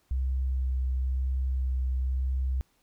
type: tone with vibrato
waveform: sine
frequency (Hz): 64.7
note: C2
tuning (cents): -19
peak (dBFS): -25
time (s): 0.11-2.61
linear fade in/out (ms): 0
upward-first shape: sine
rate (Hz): 1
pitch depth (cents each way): 13
effects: pink hiss -69 dBFS RMS until 2.82 s

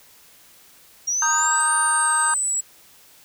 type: exponential two-way sweep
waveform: sine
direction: up then down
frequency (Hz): 5650 to 8920 to 7730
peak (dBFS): -20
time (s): 1.07-2.61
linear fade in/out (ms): 10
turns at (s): 1.75
type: chord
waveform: triangle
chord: Eb major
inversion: second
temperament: equal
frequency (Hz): 932.3 / 1244.5 / 1568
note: Bb5 / Eb6 / G6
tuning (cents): 0 / 0 / 0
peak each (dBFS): -22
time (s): 1.22-2.34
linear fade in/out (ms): 2
effects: white hiss -51 dBFS RMS until 3.24 s

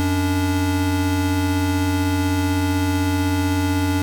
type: tone pair together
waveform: square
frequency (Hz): 91 / 288.9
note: F#2 / D4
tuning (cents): -28 / -28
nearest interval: octave + minor sixth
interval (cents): 2000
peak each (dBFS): -21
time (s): 0-4.02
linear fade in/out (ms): 0
effects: none

